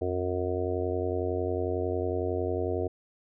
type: harmonic tone with a mistuned harmonic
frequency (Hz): 91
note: F#2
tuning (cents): -28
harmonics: 1 / 3 / 4 / 5 / 6 / 7 / 8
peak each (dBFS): -33 / -37 / -32 / -32 / -42 / -36 / -41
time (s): 0.01-2.88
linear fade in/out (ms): 10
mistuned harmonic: 1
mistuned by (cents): -49
effects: none